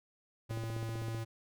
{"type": "tone", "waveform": "square", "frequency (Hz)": 113.2, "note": "A2", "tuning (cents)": 50, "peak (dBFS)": -37, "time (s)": [0.49, 1.25], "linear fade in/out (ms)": 20}
{"type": "click train", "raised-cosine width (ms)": 2, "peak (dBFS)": -30, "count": 11, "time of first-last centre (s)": [0.51, 1.147], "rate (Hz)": 15.7}
{"effects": []}